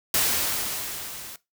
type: noise with level ramp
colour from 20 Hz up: white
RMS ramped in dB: -21 to -40 dBFS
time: 0.14-1.36 s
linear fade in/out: 2 ms
effects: noise-tail reverb RT60 0.2 s tail -19 dB re dry